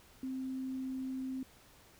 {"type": "tone", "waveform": "sine", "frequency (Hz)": 261.6, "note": "C4", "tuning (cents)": 0, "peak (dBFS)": -36, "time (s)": [0.23, 1.43], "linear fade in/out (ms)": 2, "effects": ["pink hiss -61 dBFS RMS until 1.99 s"]}